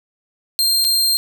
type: tone with dropouts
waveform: sawtooth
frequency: 4186 Hz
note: C8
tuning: in tune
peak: -11 dBFS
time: 0.59-1.17 s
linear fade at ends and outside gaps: 0 ms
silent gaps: 0.843-0.848 s
effects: none